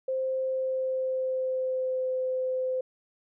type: tone with pitch glide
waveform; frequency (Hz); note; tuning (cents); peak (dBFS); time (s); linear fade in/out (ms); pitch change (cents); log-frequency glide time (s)
sine; 523.3 to 514.6; C5 to C5; 0 to -29; -26; 0.08-2.81; 5; -29; 0.44-2.11
effects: none